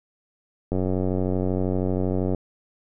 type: click train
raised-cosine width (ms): 2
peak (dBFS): -12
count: 152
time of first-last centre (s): 0.72-2.347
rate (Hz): 92.8
effects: none